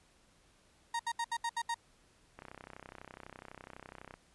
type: tone bursts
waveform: 35% pulse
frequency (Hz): 932.3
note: A#5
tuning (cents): 0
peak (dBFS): -31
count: 7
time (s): 0.94-1.744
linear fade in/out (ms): 5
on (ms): 54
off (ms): 71
type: click train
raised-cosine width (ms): 0.5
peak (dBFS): -32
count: 57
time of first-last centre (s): 2.39-4.14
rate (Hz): 32
effects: pink hiss -67 dBFS RMS until 4.34 s + resampled to 24000 Hz